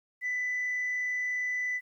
sine tone with frequency modulation, 1993 Hz, B6, 15 cents sharp, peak -27 dBFS, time 0.21-1.81 s, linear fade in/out 50 ms, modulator 37 Hz, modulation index 0.33, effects tanh soft clip ceiling -26 dBFS + 11-bit

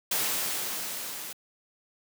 white noise with level ramp, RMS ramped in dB -27 to -39 dBFS, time 0.11-1.33 s, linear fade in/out 5 ms, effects high-pass 150 Hz 12 dB/octave

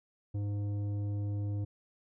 triangle tone with tanh clipping, 102.2 Hz, G#2, 27 cents flat, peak -33 dBFS, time 0.34-1.65 s, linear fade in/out 10 ms, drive 14 dB, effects none

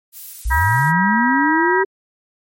violet noise, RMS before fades -32 dBFS, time 0.12-0.93 s, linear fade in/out 50 ms
sine linear sweep, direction up, 47.8 to 392 Hz, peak -16 dBFS, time 0.45-1.85 s, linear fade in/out 10 ms
harmonic tone, 320.2 Hz, D#4, 50 cents sharp, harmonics 3 / 4 / 5 / 6, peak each -17 / -27 / -20 / -21 dBFS, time 0.5-1.84 s, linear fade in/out 20 ms
effects MP3 64 kbps

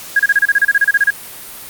sine tone bursts, 1643 Hz, G#6, 19 cents flat, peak -7 dBFS, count 15, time 0.16-1.105 s, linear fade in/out 5 ms, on 35 ms, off 30 ms, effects white hiss -32 dBFS RMS until 1.69 s + Opus 48 kbps

